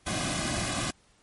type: noise with comb filter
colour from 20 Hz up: pink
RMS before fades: -30 dBFS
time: 0.06-0.91 s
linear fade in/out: 10 ms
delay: 2.2 ms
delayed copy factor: -0.95
effects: pink hiss -63 dBFS RMS until 1.22 s + MP3 48 kbps